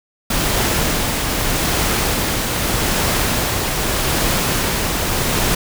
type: noise with tremolo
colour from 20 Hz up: pink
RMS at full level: -17 dBFS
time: 0.3-5.55 s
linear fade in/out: 5 ms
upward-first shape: triangle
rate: 0.81 Hz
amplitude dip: 30%
effects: none